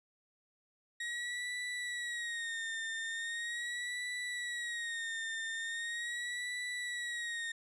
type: tone with vibrato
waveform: 35% pulse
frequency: 1886 Hz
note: A#6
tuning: 20 cents sharp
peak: -35 dBFS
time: 1-7.52 s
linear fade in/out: 5 ms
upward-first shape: sine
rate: 0.4 Hz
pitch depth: 74 cents each way
effects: resampled to 22050 Hz